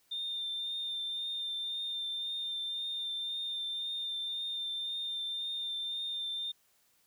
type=tone with vibrato; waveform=sine; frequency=3606 Hz; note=A7; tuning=42 cents sharp; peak=-33 dBFS; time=0.11-6.52 s; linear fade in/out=10 ms; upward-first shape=triangle; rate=1.9 Hz; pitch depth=22 cents each way; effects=tanh soft clip ceiling -30 dBFS + white hiss -70 dBFS RMS until 7.06 s